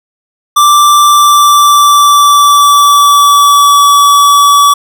square tone with pitch glide, 1174.7 to 1144.6 Hz, D6 to D6, 0 to -45 cents, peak -3 dBFS, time 0.56-4.74 s, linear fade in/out 10 ms, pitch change -45 cents, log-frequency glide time 1.05-3.85 s, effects none

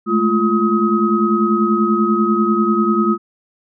sine tone cluster, 211.3 / 221.5 / 347.1 / 1266 Hz, G#3 / A3 / F4 / D#6, +30 / +12 / -11 / +30 cents, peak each -18 dBFS, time 0.06-3.18 s, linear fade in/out 50 ms, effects none

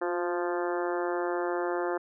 harmonic tone with a mistuned harmonic, 174.61 Hz, F3, in tune, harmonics 2 / 3 / 4 / 5 / 6 / 7 / 8 / 9 / 10, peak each -30 / -34 / -36 / -38 / -40 / -41 / -42 / -43 / -44 dBFS, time 0.01-1.98 s, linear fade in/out 10 ms, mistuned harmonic 2, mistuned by +23 cents, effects none

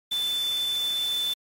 sine tone in noise, 3520 Hz, A7, in tune, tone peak -24 dBFS, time 0.11-1.34 s, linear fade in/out 10 ms, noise white, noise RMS -38 dBFS, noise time 0.11-1.34 s, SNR +11 dB, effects MP3 64 kbps

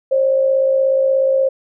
sine tone pair together, 534.3 / 591 Hz, C5 / D5, +36 / +11 cents, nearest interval major second, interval 175 cents, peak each -12 / -22 dBFS, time 0.11-1.49 s, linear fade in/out 10 ms, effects none

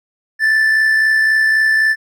triangle tone with amplitude modulation, 1760 Hz, A6, in tune, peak -7 dBFS, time 0.39-1.96 s, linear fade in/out 50 ms, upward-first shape sine, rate 63.8 Hz, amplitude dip 35%, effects none

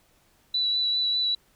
sine tone with vibrato, 3951 Hz, B7, in tune, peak -22 dBFS, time 0.54-1.35 s, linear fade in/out 5 ms, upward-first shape sine, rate 5 Hz, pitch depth 15 cents each way, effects pink hiss -63 dBFS RMS until 1.55 s

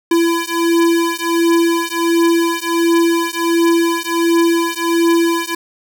square beating tone pair, 335.5 / 336.9 Hz, E4 / E4, +31 / +38 cents, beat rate 1.4 Hz, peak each -16 dBFS, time 0.11-5.55 s, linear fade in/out 5 ms, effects none

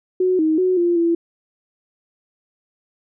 sine tone with pitch steps, 368.6 / 314.8 / 368.8 / 346.7 / 337 Hz, F#4 / D#4 / F#4 / F4 / E4, -7 / +20 / -6 / -13 / +38 cents, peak -14 dBFS, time 0.2-1.15 s, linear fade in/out 5 ms, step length 190 ms, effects none

